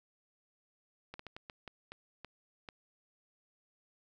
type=slowing click train; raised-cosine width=0.3 ms; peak=-29 dBFS; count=9; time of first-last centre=1.14-2.688 s; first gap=54 ms; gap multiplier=1.35; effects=none